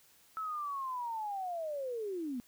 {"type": "linear sweep", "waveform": "sine", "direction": "down", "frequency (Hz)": [1314, 232.7], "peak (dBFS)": -35, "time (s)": [0.37, 2.4], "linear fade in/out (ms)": 0, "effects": ["white hiss -64 dBFS RMS until 2.47 s"]}